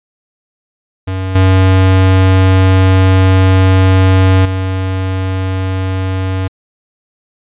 square tone with level steps, 94.3 Hz, F#2, 33 cents sharp, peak -16 / -6 / -14 dBFS, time 1.07-6.48 s, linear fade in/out 10 ms, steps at 1.35 / 4.45 s, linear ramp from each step 5 ms, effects resampled to 8000 Hz

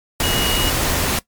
sine tone in noise, 2892 Hz, F#7, 40 cents flat, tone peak -22 dBFS, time 0.23-0.7 s, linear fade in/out 2 ms, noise pink, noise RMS -19 dBFS, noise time 0.2-1.19 s, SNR -6 dB, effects noise-tail reverb RT60 0.1 s tail -19 dB re dry + MP3 96 kbps

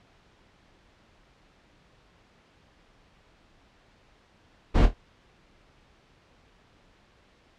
brown noise with echo, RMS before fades -18 dBFS, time 4.74-4.87 s, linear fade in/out 20 ms, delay 25 ms, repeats 3, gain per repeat -9 dB, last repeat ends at 4.945 s, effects pink hiss -60 dBFS RMS until 7.58 s + low-pass 4000 Hz 12 dB/octave

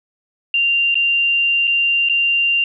sine tone with dropouts, 2780 Hz, F7, 9 cents flat, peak -13 dBFS, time 0.54-2.64 s, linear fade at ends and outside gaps 2 ms, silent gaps 0.944-0.954 / 1.672-1.676 / 2.088-2.096 s, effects none

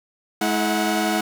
sawtooth tone cluster, 212.6 / 324.6 / 735 Hz, G#3 / E4 / F#5, +41 / -27 / -12 cents, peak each -20 dBFS, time 0.41-1.21 s, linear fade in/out 5 ms, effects none

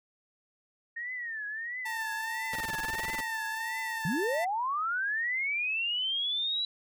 sine tone with vibrato, 1838 Hz, A#6, 25 cents flat, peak -34 dBFS, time 0.96-4.46 s, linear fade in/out 10 ms, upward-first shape triangle, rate 1.5 Hz, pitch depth 180 cents each way
sawtooth tone, 891 Hz, A5, 22 cents sharp, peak -32 dBFS, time 1.85-4.45 s, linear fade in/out 10 ms
pink noise bursts, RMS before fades -38 dBFS, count 14, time 2.53-3.206 s, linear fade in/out 2 ms, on 26 ms, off 24 ms
sine linear sweep, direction up, 139.3 to 3951 Hz, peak -28 dBFS, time 4.05-6.65 s, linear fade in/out 2 ms
effects none

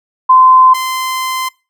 sine / sawtooth tone pair in turn, 1031 / 1035.7 Hz, C6 / C6, -26 / -18 cents, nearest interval unison, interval 8 cents, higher second, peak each -3 / -12 dBFS, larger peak first, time 0.29-0.74 / 0.74-1.49 s, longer second, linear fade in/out 10 ms, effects noise-tail reverb RT60 0.3 s tail -23 dB re dry

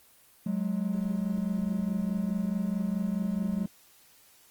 triangle tone pair together, 185 / 209.7 Hz, F#3 / G#3, 0 / +17 cents, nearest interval major second, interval 217 cents, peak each -28 dBFS, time 0.46-3.66 s, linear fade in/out 5 ms, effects white hiss -59 dBFS RMS until 4.5 s + Opus 24 kbps

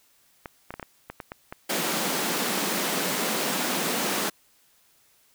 clicks, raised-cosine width 0.5 ms, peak -20 dBFS, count 9, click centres 0.458 / 0.706 / 0.74 / 0.797 / 0.828 / 1.1 / 1.202 / 1.319 / 1.525 s
pink high-pass noise, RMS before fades -27 dBFS, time 1.69-4.3 s, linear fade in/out 10 ms, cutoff 170 Hz, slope 48 dB/octave
effects white hiss -62 dBFS RMS until 5.34 s

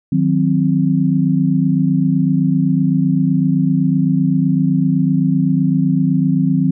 sine chord, C diminished, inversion first, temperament equal with one note detuned, 155.56 / 183.4 / 261.6 Hz, Eb3 / Gb3 / C4, 0 / -15 / 0 cents, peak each -16 dBFS, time 0.12-6.71 s, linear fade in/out 5 ms, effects none

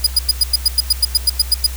sawtooth tone bursts, 4926 Hz, D#8, 18 cents flat, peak -6 dBFS, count 14, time 0.04-1.666 s, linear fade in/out 5 ms, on 27 ms, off 96 ms, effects added 63 Hz sine -24 dBFS peak until 1.76 s + white hiss -34 dBFS RMS until 1.76 s

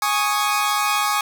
sawtooth chord, Ab suspended fourth, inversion none, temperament equal, 830.6 / 1108.7 / 1244.5 Hz, Ab5 / Db6 / Eb6, 0 / 0 / 0 cents, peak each -19 dBFS, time 0.02-1.21 s, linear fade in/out 2 ms, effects none

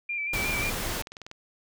sine tone with vibrato, 2354 Hz, D7, 3 cents sharp, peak -28 dBFS, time 0.09-0.7 s, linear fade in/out 5 ms, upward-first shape square, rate 5.6 Hz, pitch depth 30 cents each way
pink noise, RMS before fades -31 dBFS, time 0.33-1.02 s, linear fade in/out 5 ms
click train, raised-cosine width 0.2 ms, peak -24 dBFS, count 12, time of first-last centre 0.78-1.314 s, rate 20.6 Hz
effects none

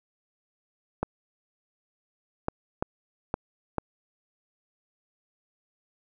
clicks, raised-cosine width 1 ms, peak -12 dBFS, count 5, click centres 1.03 / 2.484 / 2.825 / 3.341 / 3.783 s, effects none

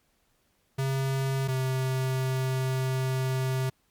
square tone pair in turn, 134.5 / 130.82 Hz, C3 / C3, +48 / 0 cents, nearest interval unison, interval 48 cents, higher first, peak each -26 dBFS, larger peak neither, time 0.78-1.48 / 1.48-3.7 s, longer second, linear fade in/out 10 ms, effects pink hiss -70 dBFS RMS until 3.9 s + MP3 96 kbps

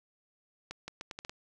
accelerating click train, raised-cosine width 0.2 ms, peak -23 dBFS, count 7, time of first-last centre 0.71-1.295 s, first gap 170 ms, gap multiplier 0.77, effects none

